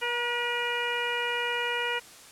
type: harmonic tone with a mistuned harmonic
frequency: 480.9 Hz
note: B4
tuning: 46 cents flat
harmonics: 1 / 2 / 3 / 4 / 5 / 6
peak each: -34 / -34 / -34 / -34 / -34 / -34 dBFS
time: 0.01-2 s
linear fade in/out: 20 ms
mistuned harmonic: 2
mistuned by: -18 cents
effects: white hiss -49 dBFS RMS until 2.31 s + low-pass 10000 Hz 12 dB/octave